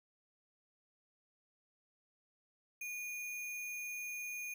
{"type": "tone with sample-and-hold", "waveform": "sine", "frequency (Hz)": 2443, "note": "D#7", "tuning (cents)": -32, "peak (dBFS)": -40, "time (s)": [2.81, 4.54], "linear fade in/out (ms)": 5, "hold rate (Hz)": 8820, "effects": []}